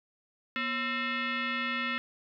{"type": "tone with frequency modulation", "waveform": "sine", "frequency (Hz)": 241.9, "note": "B3", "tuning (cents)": -36, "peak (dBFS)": -29, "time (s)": [0.56, 1.98], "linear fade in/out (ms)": 0, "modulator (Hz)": 789, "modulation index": 3.5, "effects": []}